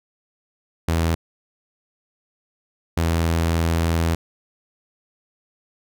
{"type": "tone pair in turn", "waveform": "sawtooth", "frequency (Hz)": [82.4, 82.88], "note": ["E2", "E2"], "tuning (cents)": [0, 10], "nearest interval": "unison", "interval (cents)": 10, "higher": "second", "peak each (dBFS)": -14, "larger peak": "neither", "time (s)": [[0.88, 1.15], [2.97, 4.15]], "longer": "second", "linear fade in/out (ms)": 5, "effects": []}